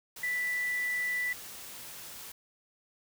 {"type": "tone in noise", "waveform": "sine", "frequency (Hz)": 1975.5, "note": "B6", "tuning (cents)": 0, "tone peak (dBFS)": -29, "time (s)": [0.23, 1.33], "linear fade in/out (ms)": 5, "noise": "white", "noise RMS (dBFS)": -45, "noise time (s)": [0.16, 2.32], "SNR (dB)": 13, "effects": []}